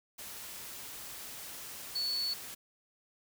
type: tone in noise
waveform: sine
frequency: 4435 Hz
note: C#8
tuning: in tune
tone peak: -31 dBFS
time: 1.95-2.34 s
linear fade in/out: 10 ms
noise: white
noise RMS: -45 dBFS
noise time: 0.18-2.55 s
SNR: +11 dB
effects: none